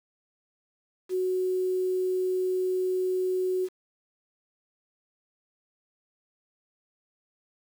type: tone with quantisation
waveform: sine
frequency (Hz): 370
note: F#4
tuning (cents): 0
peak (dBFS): -24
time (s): 1.09-3.69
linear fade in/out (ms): 50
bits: 8
effects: none